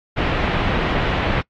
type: low-pass noise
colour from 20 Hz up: pink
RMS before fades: -20 dBFS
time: 0.16-1.42 s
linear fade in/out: 20 ms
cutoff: 3000 Hz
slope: 24 dB/octave
effects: noise-tail reverb RT60 0.1 s tail -22 dB re dry + AAC 48 kbps